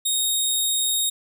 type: tone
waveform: 15% pulse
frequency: 3729 Hz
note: A#7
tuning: in tune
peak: -13 dBFS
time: 0.05-1.1 s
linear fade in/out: 10 ms
effects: none